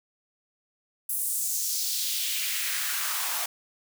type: noise with high-pass filter sweep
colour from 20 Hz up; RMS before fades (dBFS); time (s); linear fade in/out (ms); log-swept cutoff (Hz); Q
white; -29; 1.09-3.46; 5; 11000 to 780; 1.8
effects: none